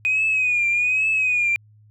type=tone with vibrato; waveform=sine; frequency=2489 Hz; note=D#7; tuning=in tune; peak=-16 dBFS; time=0.05-1.56 s; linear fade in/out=0 ms; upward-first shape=triangle; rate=1.2 Hz; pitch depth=91 cents each way; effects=tanh soft clip ceiling -13 dBFS + added 106 Hz sine -49 dBFS peak until 1.9 s